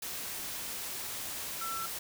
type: tone in noise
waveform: sine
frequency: 1339 Hz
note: E6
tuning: 27 cents sharp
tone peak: -36 dBFS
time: 1.61-1.86 s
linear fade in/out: 5 ms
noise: white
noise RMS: -39 dBFS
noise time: 0.02-1.99 s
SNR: 0 dB
effects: none